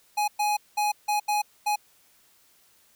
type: tone bursts at uneven times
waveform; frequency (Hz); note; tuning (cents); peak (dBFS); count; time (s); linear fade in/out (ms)
square; 835; G#5; +9; -23; 6; 0.17-0.28 / 0.39-0.57 / 0.77-0.92 / 1.08-1.2 / 1.28-1.42 / 1.66-1.76; 10
effects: white hiss -61 dBFS RMS until 2.95 s